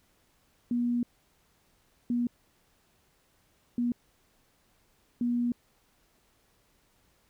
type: tone bursts at uneven times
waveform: sine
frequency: 240.7 Hz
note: B3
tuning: 44 cents flat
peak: -25 dBFS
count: 4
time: 0.71-1.03 / 2.1-2.27 / 3.78-3.92 / 5.21-5.52 s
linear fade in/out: 2 ms
effects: pink hiss -68 dBFS RMS until 7.29 s